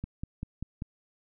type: click train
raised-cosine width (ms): 5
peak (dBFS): -22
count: 5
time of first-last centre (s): 0.04-0.821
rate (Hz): 5.12
effects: none